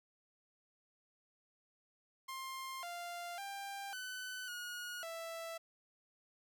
sawtooth tone with pitch steps, 1058 / 696 / 794 / 1506 / 1445 / 661 Hz, C6 / F5 / G5 / F#6 / F#6 / E5, +19 / -6 / +22 / +30 / -41 / +5 cents, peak -39 dBFS, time 2.28-5.58 s, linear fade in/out 10 ms, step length 550 ms, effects none

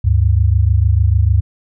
sine tone pair together, 74.1 / 100.81 Hz, D2 / G2, +16 / +49 cents, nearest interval perfect fourth, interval 533 cents, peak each -12 dBFS, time 0.04-1.41 s, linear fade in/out 10 ms, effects none

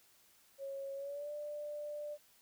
sine tone with pitch glide, 549 to 591.8 Hz, C#5 to D5, -17 to +13 cents, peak -40 dBFS, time 0.58-2.18 s, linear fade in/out 50 ms, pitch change +130 cents, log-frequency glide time 0.95-1.31 s, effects white hiss -67 dBFS RMS until 2.41 s

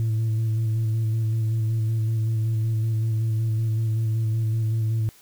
sine tone with vibrato, 111.3 Hz, A2, 20 cents sharp, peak -18 dBFS, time 0-5.09 s, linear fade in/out 0 ms, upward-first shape square, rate 5.3 Hz, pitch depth 22 cents each way, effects tanh soft clip ceiling -19 dBFS + white hiss -53 dBFS RMS until 5.21 s

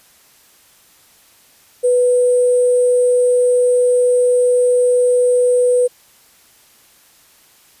sine tone with sample-and-hold, 493.9 Hz, B4, in tune, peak -10 dBFS, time 1.83-5.88 s, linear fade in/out 20 ms, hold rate 8820 Hz, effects white hiss -50 dBFS RMS until 7.8 s + resampled to 32000 Hz

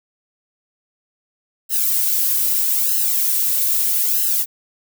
violet noise with flanger, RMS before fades -18 dBFS, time 1.69-4.46 s, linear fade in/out 50 ms, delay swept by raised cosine 0.85 to 2.95 ms, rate 0.79 Hz, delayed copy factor -0.95, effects none

